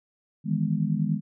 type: chord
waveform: sine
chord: E major seventh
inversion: third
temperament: just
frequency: 154.51 / 164.81 / 206 / 247.2 Hz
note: D#3 / E3 / G#3 / B3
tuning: -12 / 0 / -14 / +2 cents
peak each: -27 / -28 / -27 / -33 dBFS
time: 0.44-1.21 s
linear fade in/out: 50 ms
effects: none